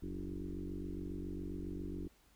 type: tone with frequency modulation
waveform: sine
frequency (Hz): 177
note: F3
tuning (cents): +23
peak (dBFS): -39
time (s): 0.02-2.08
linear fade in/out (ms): 10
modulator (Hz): 47.3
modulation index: 3.9
effects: added 50 Hz sine -70 dBFS peak until 2.35 s + pink hiss -69 dBFS RMS until 2.35 s